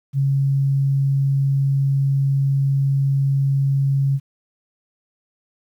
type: tone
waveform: sine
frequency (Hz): 137.6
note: C#3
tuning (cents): -12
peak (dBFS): -15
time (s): 0.13-4.2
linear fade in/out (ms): 50
effects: 9-bit